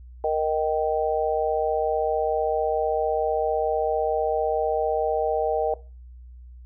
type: harmonic tone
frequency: 155.56 Hz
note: D#3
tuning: in tune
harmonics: 3 / 4 / 5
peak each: -24 / -25 / -26 dBFS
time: 0.24-5.74 s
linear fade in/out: 2 ms
effects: noise-tail reverb RT60 0.3 s tail -18 dB re dry + added 61 Hz sine -41 dBFS peak until 6.65 s